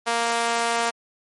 sawtooth tone with high-pass filter, 233.1 Hz, A#3, in tune, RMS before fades -23 dBFS, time 0.06-0.91 s, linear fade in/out 20 ms, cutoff 730 Hz, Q 1.2, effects MP3 48 kbps

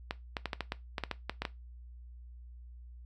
clicks, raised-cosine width 0.3 ms, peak -17 dBFS, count 12, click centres 0.109 / 0.368 / 0.457 / 0.532 / 0.607 / 0.721 / 0.982 / 1.037 / 1.113 / 1.296 / 1.42 / 1.452 s, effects noise-tail reverb RT60 0.2 s tail -18 dB re dry + added 60 Hz sine -47 dBFS peak until 3.05 s

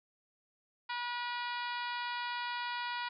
harmonic tone, 483.5 Hz, B4, 37 cents flat, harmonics 2 / 3 / 4 / 5 / 6 / 7 / 8 / 9 / 10, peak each -38 / -42 / -44 / -46 / -48 / -49 / -50 / -51 / -52 dBFS, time 0.89-3.09 s, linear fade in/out 10 ms, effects none

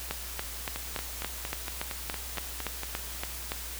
two click trains, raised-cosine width 0.3 ms, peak -18 / -15 dBFS, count 10 / 13, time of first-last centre 0.76-2.834 / 0.11-3.519 s, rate 4.34 / 3.52 Hz, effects added 60 Hz sine -42 dBFS peak until 3.79 s + white hiss -40 dBFS RMS until 3.79 s

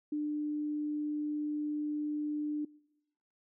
sine tone, 298.6 Hz, D4, 29 cents sharp, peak -31 dBFS, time 0.12-2.65 s, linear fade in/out 5 ms, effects noise-tail reverb RT60 1.0 s tail -26 dB re dry

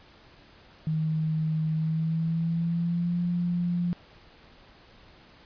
sine tone with pitch glide, 157.4 to 174.65 Hz, D#3 to F3, +20 to 0 cents, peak -24 dBFS, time 0.87-3.93 s, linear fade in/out 0 ms, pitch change +180 cents, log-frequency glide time 1.74-3.2 s, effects pink hiss -54 dBFS RMS until 5.45 s + resampled to 11025 Hz

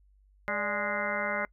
harmonic tone with a mistuned harmonic, 207.7 Hz, G#3, in tune, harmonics 1 / 2 / 3 / 4 / 5 / 6 / 7 / 8 / 9 / 10, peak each -40 / -44 / -34 / -40 / -40 / -39 / -35 / -42 / -41 / -35 dBFS, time 0.48-1.45 s, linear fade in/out 0 ms, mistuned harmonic 3, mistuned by -80 cents, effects noise-tail reverb RT60 0.1 s tail -25 dB re dry + added 49 Hz sine -59 dBFS peak until 1.52 s

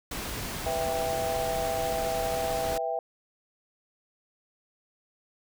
pink noise, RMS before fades -35 dBFS, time 0.11-2.78 s, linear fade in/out 5 ms
sine chord, E minor, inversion second, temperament equal with one note detuned, 493.9 / 659.3 / 790.4 Hz, B4 / E5 / G5, 0 / 0 / +14 cents, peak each -34 / -30 / -32 dBFS, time 0.66-2.99 s, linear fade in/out 2 ms
effects none

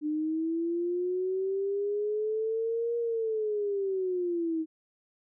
sine linear two-way sweep, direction up then down, 298.9 to 472.3 to 314.6 Hz, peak -27 dBFS, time 0.01-4.66 s, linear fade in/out 50 ms, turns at 2.97 s, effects none

